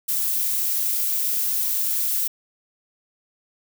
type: noise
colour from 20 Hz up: violet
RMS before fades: -23 dBFS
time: 0.08-2.28 s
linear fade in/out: 10 ms
effects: none